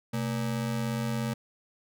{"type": "ring-modulated tone", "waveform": "square", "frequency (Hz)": 175.8, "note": "F3", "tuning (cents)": 12, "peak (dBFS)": -26, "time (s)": [0.13, 1.34], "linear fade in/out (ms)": 10, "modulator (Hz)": 48.5, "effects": []}